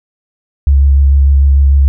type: tone with vibrato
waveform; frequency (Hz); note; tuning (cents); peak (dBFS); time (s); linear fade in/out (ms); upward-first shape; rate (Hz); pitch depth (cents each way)
sine; 69.3; C#2; 0; -4; 0.67-1.88; 0; triangle; 6.7; 25
effects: none